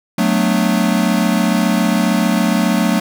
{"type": "chord", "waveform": "square", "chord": "B minor seventh", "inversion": "second", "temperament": "equal", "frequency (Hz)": [185, 220, 246.9, 293.7], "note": ["F#3", "A3", "B3", "D4"], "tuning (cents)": [0, 0, 0, 0], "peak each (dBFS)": [-18, -17, -21, -22], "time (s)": [0.18, 3], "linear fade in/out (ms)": 5, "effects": []}